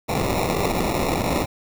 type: noise with sample-and-hold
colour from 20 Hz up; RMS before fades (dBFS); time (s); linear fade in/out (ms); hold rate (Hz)
white; -22; 0.08-1.46; 20; 1575
effects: none